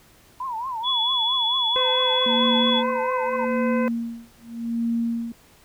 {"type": "tone with vibrato", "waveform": "sine", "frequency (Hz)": 970, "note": "B5", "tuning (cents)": -31, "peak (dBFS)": -26, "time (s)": [0.4, 3.45], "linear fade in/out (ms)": 5, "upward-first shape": "triangle", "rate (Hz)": 4.5, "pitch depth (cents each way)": 200}
{"type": "tone", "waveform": "sine", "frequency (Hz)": 3400, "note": "G#7", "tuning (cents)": 40, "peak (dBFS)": -20, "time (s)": [0.83, 2.83], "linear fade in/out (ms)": 50}
{"type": "harmonic tone", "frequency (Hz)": 510, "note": "C5", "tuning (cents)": -44, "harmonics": [1, 2, 3, 4, 5], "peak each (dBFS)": [-24, -30, -34, -36, -38], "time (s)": [1.76, 3.88], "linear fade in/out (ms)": 0}
{"type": "tone with tremolo", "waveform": "sine", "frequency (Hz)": 232.2, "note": "A#3", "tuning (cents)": -7, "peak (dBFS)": -20, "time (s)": [2.26, 5.32], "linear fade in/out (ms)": 2, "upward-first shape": "sine", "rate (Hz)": 0.84, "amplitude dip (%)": 100}
{"effects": ["pink hiss -54 dBFS RMS until 5.64 s"]}